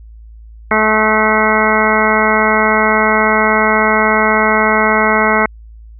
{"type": "harmonic tone", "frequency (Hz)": 216.4, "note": "A3", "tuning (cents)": -29, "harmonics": [1, 2, 3, 4, 5, 6, 7, 9, 10], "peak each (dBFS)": [-18, -18, -18, -18, -18, -18, -18, -18, -18], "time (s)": [0.71, 5.46], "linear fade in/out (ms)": 2, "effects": ["added 55 Hz sine -33 dBFS peak until 5.99 s"]}